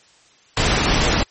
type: noise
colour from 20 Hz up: pink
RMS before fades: -17 dBFS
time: 0.57-1.23 s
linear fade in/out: 2 ms
effects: white hiss -53 dBFS RMS until 1.3 s + MP3 32 kbps